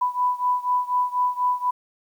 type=beating tone pair; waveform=sine; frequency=991 / 995.1 Hz; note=B5 / B5; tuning=+6 / +13 cents; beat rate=4.1 Hz; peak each=-22 / -24 dBFS; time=0.01-1.71 s; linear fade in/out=10 ms; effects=9-bit